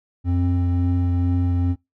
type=tone pair together; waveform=triangle; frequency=89 / 264.7 Hz; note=F2 / C4; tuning=+33 / +20 cents; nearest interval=octave + perfect fifth; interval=1887 cents; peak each=-16 / -22 dBFS; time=0.24-1.76 s; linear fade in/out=50 ms; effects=noise-tail reverb RT60 0.2 s tail -23 dB re dry